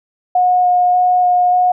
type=tone with vibrato; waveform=sine; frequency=722 Hz; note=F#5; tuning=43 cents flat; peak=-9 dBFS; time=0.35-1.72 s; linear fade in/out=5 ms; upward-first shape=square; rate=1.7 Hz; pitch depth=8 cents each way; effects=none